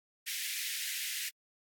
pink high-pass noise, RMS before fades -37 dBFS, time 0.26-1.3 s, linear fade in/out 20 ms, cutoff 1800 Hz, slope 48 dB/octave, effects AAC 64 kbps

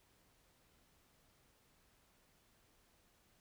silence, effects pink hiss -72 dBFS RMS until 3.4 s

